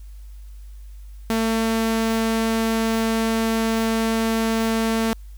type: tone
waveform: sawtooth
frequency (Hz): 224.7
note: A3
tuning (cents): +37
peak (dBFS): -15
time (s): 1.3-5.13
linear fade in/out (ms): 0
effects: added 50 Hz sine -36 dBFS peak until 5.37 s + white hiss -59 dBFS RMS until 5.37 s